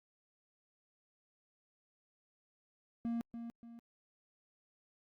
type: tone with echo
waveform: triangle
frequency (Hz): 233.1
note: A#3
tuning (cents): 0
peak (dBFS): -32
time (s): 3.05-3.21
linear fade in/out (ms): 0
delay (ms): 290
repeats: 2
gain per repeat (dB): -8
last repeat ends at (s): 3.79
effects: Opus 48 kbps